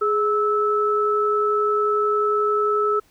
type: tone pair together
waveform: sine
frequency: 418.2 / 1307 Hz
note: G#4 / E6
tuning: +12 / -15 cents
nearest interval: octave + minor sixth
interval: 1973 cents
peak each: -20 / -20 dBFS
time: 0.01-3 s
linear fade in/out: 10 ms
effects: pink hiss -59 dBFS RMS until 3.1 s